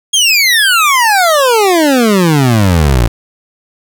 25% pulse exponential sweep, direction down, 3322 to 53.8 Hz, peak -3 dBFS, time 0.13-3.08 s, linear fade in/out 10 ms, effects none

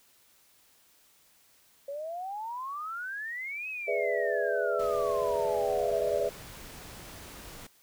sine exponential two-way sweep, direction up then down, 549 to 2587 to 549 Hz, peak -34 dBFS, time 1.88-6.26 s, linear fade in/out 5 ms, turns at 3.69 s
sine chord, E dominant seventh, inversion first, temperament equal, 415.3 / 493.9 / 587.3 / 659.3 Hz, G#4 / B4 / D5 / E5, 0 / 0 / 0 / 0 cents, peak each -32 dBFS, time 3.87-6.3 s, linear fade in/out 20 ms
pink noise, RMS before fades -46 dBFS, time 4.79-7.67 s, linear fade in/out 5 ms
effects white hiss -63 dBFS RMS until 7.82 s

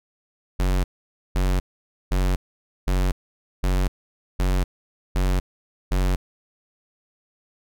square tone bursts, 46.25 Hz, F#1, in tune, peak -19 dBFS, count 8, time 0.59-6.16 s, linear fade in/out 10 ms, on 250 ms, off 510 ms, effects none

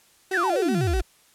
35% pulse tone with vibrato, 361.4 Hz, F#4, 41 cents flat, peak -24 dBFS, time 0.31-1.01 s, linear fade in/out 5 ms, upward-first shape square, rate 8 Hz, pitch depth 82 cents each way
sine exponential sweep, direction down, 1975.5 to 44.09 Hz, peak -21 dBFS, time 0.33-1.02 s, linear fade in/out 10 ms
effects white hiss -58 dBFS RMS until 1.34 s + low-pass 12000 Hz 12 dB/octave

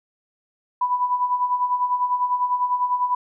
sine tone with tremolo, 990 Hz, B5, 4 cents sharp, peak -16 dBFS, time 0.81-3.15 s, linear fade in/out 5 ms, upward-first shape sine, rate 10 Hz, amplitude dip 65%, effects none

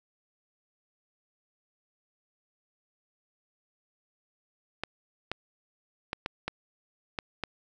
clicks, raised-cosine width 0.3 ms, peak -15 dBFS, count 7, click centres 4.836 / 5.316 / 6.131 / 6.261 / 6.48 / 7.188 / 7.437 s, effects none

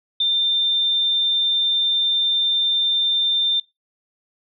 sine tone, 3590 Hz, A7, 34 cents sharp, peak -16 dBFS, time 0.2-3.6 s, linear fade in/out 5 ms, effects noise-tail reverb RT60 0.2 s tail -19 dB re dry

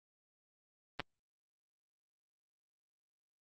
clicks, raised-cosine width 0.3 ms, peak -20 dBFS, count 2, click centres 0.996 / 1.003 s, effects Opus 32 kbps

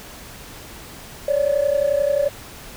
sine tone pair together, 554.4 / 585.8 Hz, C#5 / D5, 0 / -5 cents, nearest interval minor second, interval 95 cents, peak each -18 dBFS, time 1.28-2.29 s, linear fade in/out 5 ms, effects tanh soft clip ceiling -11 dBFS + pink hiss -39 dBFS RMS until 2.76 s

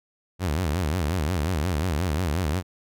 sawtooth tone with vibrato, 82.41 Hz, E2, in tune, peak -19 dBFS, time 0.39-2.63 s, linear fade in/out 50 ms, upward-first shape sine, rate 5.6 Hz, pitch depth 240 cents each way, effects none

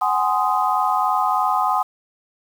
sine chord, Ab dominant seventh, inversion third, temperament just, 747.5 / 830.6 / 1038.3 / 1245.9 Hz, Gb5 / Ab5 / C6 / Eb6, +17 / 0 / -14 / +2 cents, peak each -22 dBFS, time 0.01-1.83 s, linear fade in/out 10 ms, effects 7-bit

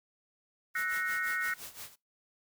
white noise with tremolo, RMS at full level -43 dBFS, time 0.74-1.96 s, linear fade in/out 50 ms, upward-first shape sine, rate 5.8 Hz, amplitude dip 80%
sine chord, F# dominant seventh, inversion third, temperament equal with one note detuned, 1318.5 / 1480 / 1864.7 / 2162 Hz, E6 / F#6 / A#6 / C#7, 0 / 0 / 0 / -44 cents, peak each -40 / -34 / -34 / -39 dBFS, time 0.75-1.54 s, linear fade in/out 5 ms
effects noise-tail reverb RT60 0.2 s tail -22 dB re dry

